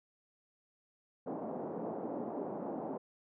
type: band-pass noise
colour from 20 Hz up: pink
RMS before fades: -40 dBFS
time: 1.26-2.98 s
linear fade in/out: 10 ms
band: 210 to 780 Hz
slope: 24 dB/octave
effects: none

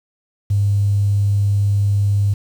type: tone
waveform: triangle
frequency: 101 Hz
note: G#2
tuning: 48 cents flat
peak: -9 dBFS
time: 0.5-2.34 s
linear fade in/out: 10 ms
effects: tanh soft clip ceiling -11 dBFS + 7-bit

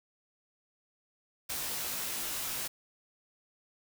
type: noise with comb filter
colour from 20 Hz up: white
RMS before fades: -36 dBFS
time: 1.49-2.68 s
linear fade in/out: 10 ms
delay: 19 ms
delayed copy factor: -0.7
effects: none

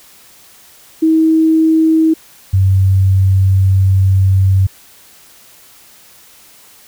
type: tone pair in turn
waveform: sine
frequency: 319.8 / 95.63 Hz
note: D#4 / G2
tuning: +48 / -42 cents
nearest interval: octave + major sixth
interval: 2090 cents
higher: first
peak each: -7 dBFS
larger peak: neither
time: 1.02-2.14 / 2.53-4.67 s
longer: second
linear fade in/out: 10 ms
effects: white hiss -43 dBFS RMS until 6.87 s

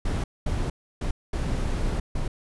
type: noise bursts at uneven times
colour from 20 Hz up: brown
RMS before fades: -26 dBFS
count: 5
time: 0.05-0.24 / 0.46-0.7 / 1.01-1.11 / 1.33-2 / 2.15-2.28 s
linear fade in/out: 5 ms
effects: resampled to 24000 Hz

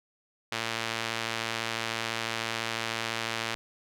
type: tone with band-pass filter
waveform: sawtooth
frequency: 114 Hz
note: A#2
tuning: 38 cents flat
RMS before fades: -33 dBFS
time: 0.52-3.55 s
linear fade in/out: 0 ms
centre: 2900 Hz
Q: 0.78
effects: none

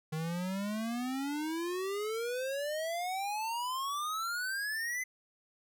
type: exponential sweep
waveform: square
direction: up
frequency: 154.2 to 2051 Hz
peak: -34 dBFS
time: 0.12-5.04 s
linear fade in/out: 10 ms
effects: none

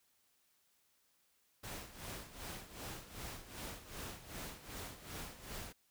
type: noise with tremolo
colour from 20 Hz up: pink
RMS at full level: -45 dBFS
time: 1.63-5.73 s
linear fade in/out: 10 ms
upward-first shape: sine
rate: 2.6 Hz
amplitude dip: 75%
effects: white hiss -75 dBFS RMS until 5.9 s

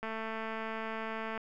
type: click train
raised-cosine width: 0.5 ms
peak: -24 dBFS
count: 300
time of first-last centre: 0.03-1.377 s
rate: 222 Hz
effects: none

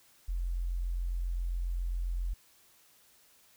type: tone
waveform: sine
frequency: 43.7 Hz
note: F1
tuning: 2 cents sharp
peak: -30 dBFS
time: 0.28-2.34 s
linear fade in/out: 10 ms
effects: white hiss -63 dBFS RMS until 3.56 s

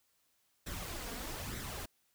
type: noise with flanger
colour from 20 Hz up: pink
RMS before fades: -42 dBFS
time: 0.66-1.86 s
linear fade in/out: 10 ms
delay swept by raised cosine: 0.52 to 4.32 ms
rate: 1.1 Hz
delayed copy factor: +0.55
effects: white hiss -75 dBFS RMS until 2.14 s

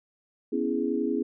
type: chord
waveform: sine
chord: C# minor seventh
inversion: third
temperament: equal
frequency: 246.9 / 277.2 / 329.6 / 415.3 Hz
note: B3 / C#4 / E4 / G#4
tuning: 0 / 0 / 0 / 0 cents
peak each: -30 dBFS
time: 0.52-1.23 s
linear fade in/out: 10 ms
effects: none

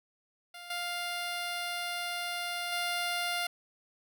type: tone with level steps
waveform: 10% pulse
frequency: 701 Hz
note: F5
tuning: 6 cents sharp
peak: -36 / -25 / -22 dBFS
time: 0.54-3.47 s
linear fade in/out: 5 ms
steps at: 0.7 / 2.72 s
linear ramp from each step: 5 ms
effects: none

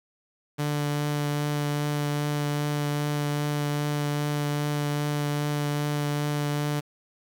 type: tone with vibrato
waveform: sawtooth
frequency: 146.83 Hz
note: D3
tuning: in tune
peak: -21 dBFS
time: 0.58-6.81 s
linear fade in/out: 20 ms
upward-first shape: triangle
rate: 2.5 Hz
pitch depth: 12 cents each way
effects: 8-bit

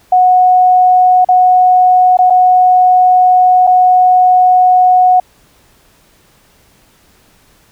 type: tone with dropouts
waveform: sine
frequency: 733 Hz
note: F#5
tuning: 16 cents flat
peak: -4 dBFS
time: 0.12-5.2 s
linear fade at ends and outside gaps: 5 ms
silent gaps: 1.247-1.287 / 2.171-2.188 / 2.3-2.304 / 3.669-3.673 s
effects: pink hiss -49 dBFS RMS until 7.71 s

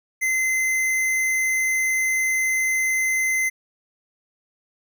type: tone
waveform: square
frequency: 2061 Hz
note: C7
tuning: 27 cents flat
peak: -20 dBFS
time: 0.21-3.5 s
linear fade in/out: 20 ms
effects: none

